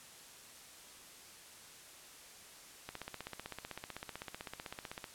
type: click train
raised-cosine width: 0.3 ms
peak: -26 dBFS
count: 35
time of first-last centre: 2.89-5.042 s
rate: 15.8 Hz
effects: white hiss -55 dBFS RMS until 5.14 s + low-pass 11000 Hz 12 dB/octave